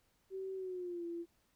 sine tone with pitch glide, 382.1 to 340.4 Hz, G4 to F4, -44 to -44 cents, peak -39 dBFS, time 0.3-1.26 s, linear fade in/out 50 ms, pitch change -200 cents, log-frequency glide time 0.55-1.05 s, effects pink hiss -75 dBFS RMS until 1.55 s

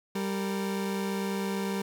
30% pulse tone pair together, 196 / 461.1 Hz, G3 / A#4, 0 / -19 cents, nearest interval octave + minor third, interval 1481 cents, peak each -27 / -34 dBFS, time 0.15-1.82 s, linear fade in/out 5 ms, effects none

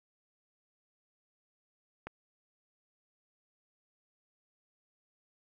click, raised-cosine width 0.5 ms, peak -25 dBFS, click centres 2.07 s, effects none

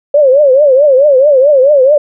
sine tone with vibrato, 554.4 Hz, C#5, in tune, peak -3 dBFS, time 0.14-1.98 s, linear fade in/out 5 ms, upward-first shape triangle, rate 4.6 Hz, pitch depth 180 cents each way, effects none

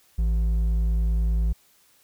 sine tone with hard clipping, 55 Hz, A1, in tune, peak -21 dBFS, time 0.18-1.53 s, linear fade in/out 10 ms, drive 5 dB, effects white hiss -60 dBFS RMS until 2.03 s

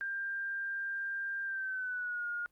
sine tone with pitch glide, 1592 to 1426.5 Hz, G6 to F6, +26 to +36 cents, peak -34 dBFS, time 0.01-2.46 s, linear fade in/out 0 ms, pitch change -190 cents, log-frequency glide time 1.44-2.27 s, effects pink hiss -75 dBFS RMS until 2.51 s + Opus 48 kbps

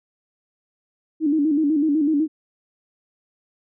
sine tone with vibrato, 300.7 Hz, D4, 41 cents sharp, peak -16 dBFS, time 1.2-2.28 s, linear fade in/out 50 ms, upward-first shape square, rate 8 Hz, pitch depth 86 cents each way, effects none

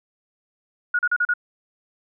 sine tone bursts, 1448 Hz, F#6, 38 cents flat, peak -17 dBFS, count 5, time 0.94-1.338 s, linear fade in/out 5 ms, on 50 ms, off 37 ms, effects none

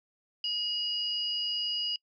sine tone pair together, 2885 / 4899 Hz, F#7 / D#8, -44 / -28 cents, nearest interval major sixth, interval 916 cents, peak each -31 / -33 dBFS, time 0.44-1.96 s, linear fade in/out 2 ms, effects noise-tail reverb RT60 0.1 s tail -26 dB re dry

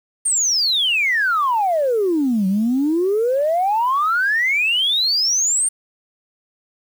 sine exponential two-way sweep, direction down then up, 9000 to 185 to 9000 Hz, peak -14 dBFS, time 0.25-5.69 s, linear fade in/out 10 ms, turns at 2.47 s, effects tanh soft clip ceiling -11 dBFS + 7-bit

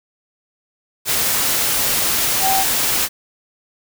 sine tone in noise, 771 Hz, G5, 29 cents flat, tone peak -16 dBFS, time 2.4-2.65 s, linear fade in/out 50 ms, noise white, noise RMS -18 dBFS, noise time 1.05-3.09 s, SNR -1 dB, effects none

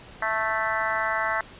harmonic tone, 220 Hz, A3, in tune, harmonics 3 / 4 / 5 / 6 / 7 / 8 / 9, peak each -31 / -31 / -31 / -31 / -31 / -31 / -31 dBFS, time 0.22-1.41 s, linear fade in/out 2 ms, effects pink hiss -46 dBFS RMS until 1.59 s + resampled to 8000 Hz

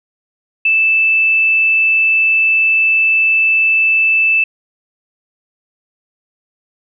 sine tone, 2637 Hz, E7, in tune, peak -9 dBFS, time 0.65-4.44 s, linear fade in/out 5 ms, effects none

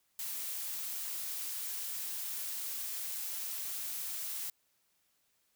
blue noise, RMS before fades -39 dBFS, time 0.19-4.5 s, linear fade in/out 2 ms, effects white hiss -75 dBFS RMS until 5.55 s

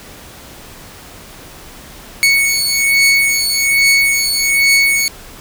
sawtooth beating tone pair, 2217 / 2218.2 Hz, C#7 / C#7, 0 / +1 cents, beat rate 1.2 Hz, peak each -10 dBFS, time 2.23-5.08 s, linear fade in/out 0 ms, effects pink hiss -36 dBFS RMS until 5.4 s

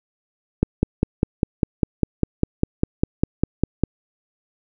click train, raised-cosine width 3 ms, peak -3 dBFS, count 17, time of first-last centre 0.63-3.836 s, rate 4.99 Hz, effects none

